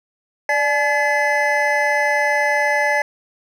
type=tone cluster; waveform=triangle; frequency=588 / 852 / 1715 / 2027 Hz; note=D5 / G#5 / A6 / B6; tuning=+2 / +44 / -45 / +45 cents; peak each=-19 dBFS; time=0.49-3.02 s; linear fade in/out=2 ms; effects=none